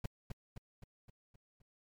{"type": "noise with echo", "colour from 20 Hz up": "brown", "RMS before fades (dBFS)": -35, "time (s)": [0.04, 0.06], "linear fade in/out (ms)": 5, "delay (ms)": 260, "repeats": 6, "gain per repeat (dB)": -5, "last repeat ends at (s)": 1.62, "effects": ["MP3 96 kbps"]}